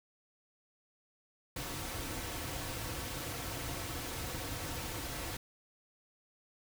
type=noise with comb filter; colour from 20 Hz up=pink; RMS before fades=-40 dBFS; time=1.56-5.37 s; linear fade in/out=5 ms; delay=4.9 ms; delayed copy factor=-0.5; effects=none